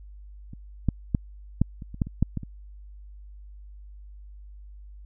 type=clicks; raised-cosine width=5 ms; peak=-27 / -9 / -9 / -7 / -26 / -27 / -10 / -24 / -8 / -16 / -24 dBFS; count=11; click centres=0.534 / 0.887 / 1.148 / 1.616 / 1.822 / 1.944 / 2.018 / 2.07 / 2.226 / 2.373 / 2.433 s; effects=added 50 Hz sine -42 dBFS peak until 5.05 s